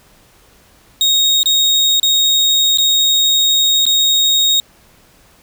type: tone with dropouts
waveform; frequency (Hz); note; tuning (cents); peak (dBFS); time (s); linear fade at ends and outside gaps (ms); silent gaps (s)
35% pulse; 3748; A#7; +9; -8; 1.01-4.6; 1; 1.431-1.458 / 1.998-2.03 / 2.774-2.784 / 3.854-3.865
effects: pink hiss -49 dBFS RMS until 5.42 s